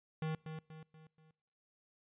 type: tone with echo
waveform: square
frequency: 157.6 Hz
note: D#3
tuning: 23 cents sharp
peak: -36 dBFS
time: 0.22-0.35 s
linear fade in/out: 2 ms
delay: 240 ms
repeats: 4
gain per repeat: -7 dB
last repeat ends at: 1.31 s
effects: noise-tail reverb RT60 1.0 s tail -25 dB re dry + resampled to 8000 Hz